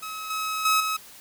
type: tone with level steps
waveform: sawtooth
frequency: 1281 Hz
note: E6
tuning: 50 cents flat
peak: -29 / -23 / -15 / -21 dBFS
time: 0.02-0.97 s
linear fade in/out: 10 ms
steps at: 0.3 / 0.65 / 0.8 s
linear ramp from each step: 5 ms
effects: white hiss -47 dBFS RMS until 1.2 s

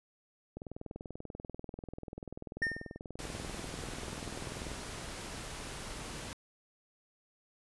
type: click train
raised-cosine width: 2 ms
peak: -29 dBFS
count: 86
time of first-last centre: 0.57-4.716 s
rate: 20.5 Hz
type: tone with exponential decay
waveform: triangle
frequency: 1821 Hz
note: A#6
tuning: 41 cents flat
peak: -25 dBFS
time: 2.62-2.98 s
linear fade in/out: 5 ms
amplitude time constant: 77 ms
type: noise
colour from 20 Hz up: pink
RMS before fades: -43 dBFS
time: 3.19-6.33 s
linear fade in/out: 0 ms
effects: resampled to 24000 Hz

